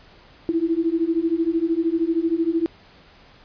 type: beating tone pair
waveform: sine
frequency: 323.3 / 336.3 Hz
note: E4 / E4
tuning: -34 / +35 cents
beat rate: 13 Hz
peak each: -22 / -21 dBFS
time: 0.49-2.66 s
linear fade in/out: 0 ms
effects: pink hiss -50 dBFS RMS until 3.44 s + resampled to 11025 Hz

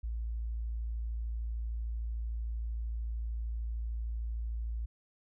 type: tone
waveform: sine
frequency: 56.6 Hz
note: A1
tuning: 50 cents sharp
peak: -33 dBFS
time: 0.03-4.86 s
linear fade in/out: 10 ms
effects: none

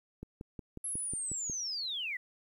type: click train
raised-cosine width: 3 ms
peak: -29 dBFS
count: 8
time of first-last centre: 0.23-1.498 s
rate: 5.52 Hz
type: linear sweep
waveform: sine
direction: down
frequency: 11175 to 1897 Hz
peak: -34 dBFS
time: 0.84-2.17 s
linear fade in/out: 5 ms
effects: 11-bit

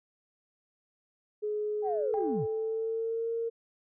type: tone with pitch glide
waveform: sine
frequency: 421.6 to 459.8 Hz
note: G#4 to A#4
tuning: +26 to -24 cents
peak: -29 dBFS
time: 1.42-3.5 s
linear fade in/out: 20 ms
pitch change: +150 cents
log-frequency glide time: 1.83-3.31 s
type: linear sweep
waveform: sine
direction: down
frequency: 810 to 82.41 Hz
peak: -30 dBFS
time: 1.82-2.47 s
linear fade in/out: 50 ms
type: tone with exponential decay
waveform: sine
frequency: 796 Hz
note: G5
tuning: 26 cents sharp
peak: -31 dBFS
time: 2.14-3.11 s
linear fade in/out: 0 ms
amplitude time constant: 210 ms
effects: tanh soft clip ceiling -17 dBFS

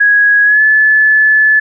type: tone with pitch glide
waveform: sine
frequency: 1661.2 to 1729.7 Hz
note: G#6 to A6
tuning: 0 to -30 cents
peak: -5 dBFS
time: 0-1.6 s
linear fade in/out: 10 ms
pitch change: +70 cents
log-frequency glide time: 0.44-0.62 s
effects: none

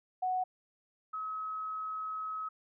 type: tone pair in turn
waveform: sine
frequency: 740 / 1280 Hz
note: F#5 / D#6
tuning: 0 / +49 cents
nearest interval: major sixth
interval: 949 cents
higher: second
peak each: -29 / -35 dBFS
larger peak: first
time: 0.22-0.44 / 1.13-2.49 s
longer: second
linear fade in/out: 10 ms
effects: none

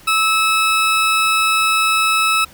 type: tone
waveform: 20% pulse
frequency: 1300 Hz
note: E6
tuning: 24 cents flat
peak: -8 dBFS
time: 0.07-2.45 s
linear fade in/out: 10 ms
effects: pink hiss -44 dBFS RMS until 2.53 s

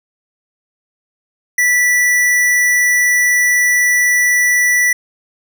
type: tone with hard clipping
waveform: sine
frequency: 1964 Hz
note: B6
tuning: 10 cents flat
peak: -11 dBFS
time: 1.58-4.93 s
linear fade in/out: 5 ms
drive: 18 dB
effects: none

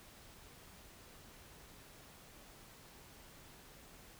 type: silence
effects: pink hiss -58 dBFS RMS until 4.19 s

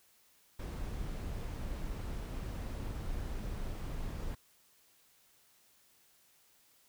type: noise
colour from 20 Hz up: brown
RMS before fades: -39 dBFS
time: 0.59-4.35 s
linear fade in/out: 5 ms
effects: white hiss -67 dBFS RMS until 6.88 s

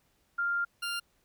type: tone pair in turn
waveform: sine / 20% pulse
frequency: 1396.9 / 1396.9 Hz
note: F6 / F6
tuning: 0 / 0 cents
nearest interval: unison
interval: 0 cents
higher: neither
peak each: -27 dBFS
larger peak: neither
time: 0.38-0.65 / 0.82-1 s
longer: first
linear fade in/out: 10 ms
effects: pink hiss -71 dBFS RMS until 1.24 s

